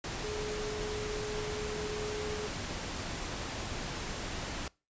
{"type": "tone in noise", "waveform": "sine", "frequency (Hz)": 423, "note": "G#4", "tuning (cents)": 32, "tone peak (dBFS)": -36, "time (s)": [0.24, 2.47], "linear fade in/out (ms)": 2, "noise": "pink", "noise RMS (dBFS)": -38, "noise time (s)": [0.04, 4.68], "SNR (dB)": -1, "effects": ["noise-tail reverb RT60 0.3 s tail -24 dB re dry", "resampled to 16000 Hz"]}